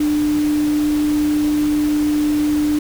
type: tone in noise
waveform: sine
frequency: 298.7 Hz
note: D4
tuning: 29 cents sharp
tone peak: -14 dBFS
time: 0-2.79 s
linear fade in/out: 5 ms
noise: pink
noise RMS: -31 dBFS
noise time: 0-2.79 s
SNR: +14 dB
effects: none